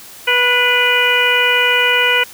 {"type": "harmonic tone with a mistuned harmonic", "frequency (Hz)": 489.7, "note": "B4", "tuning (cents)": -15, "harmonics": [1, 2, 3, 4, 5, 6], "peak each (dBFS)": [-20, -21, -17, -18, -16, -17], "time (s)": [0.27, 2.24], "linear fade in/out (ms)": 10, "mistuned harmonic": 4, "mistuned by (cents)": 38, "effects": ["white hiss -37 dBFS RMS until 2.33 s"]}